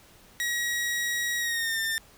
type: tone with pitch glide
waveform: sawtooth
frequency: 1905 to 1798.1 Hz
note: A#6 to A6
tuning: +37 to +37 cents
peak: -23 dBFS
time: 0.4-1.98 s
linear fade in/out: 0 ms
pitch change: -100 cents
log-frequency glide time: 1.38-1.8 s
effects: pink hiss -55 dBFS RMS until 2.17 s